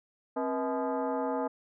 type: tone with frequency modulation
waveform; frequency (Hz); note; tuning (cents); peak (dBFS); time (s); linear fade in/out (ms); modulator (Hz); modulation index
sine; 108.5; A2; -24; -28; 0.36-1.48; 10; 375; 2.4
effects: none